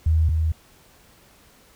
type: tone pair in turn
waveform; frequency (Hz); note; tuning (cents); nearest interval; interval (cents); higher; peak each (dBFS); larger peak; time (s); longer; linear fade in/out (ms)
sine; 79.7 / 79.7; D#2 / D#2; +42 / +42; unison; 0; neither; -15 / -18; first; 0.06-0.29 / 0.29-0.52; neither; 5
effects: pink hiss -54 dBFS RMS until 1.75 s